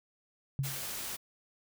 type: tone with exponential decay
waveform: sine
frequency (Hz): 136.8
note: C#3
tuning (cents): -23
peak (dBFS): -26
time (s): 0.59-0.88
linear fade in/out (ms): 0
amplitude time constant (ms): 63
type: noise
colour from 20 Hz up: white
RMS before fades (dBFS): -39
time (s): 0.63-1.17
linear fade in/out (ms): 20
effects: none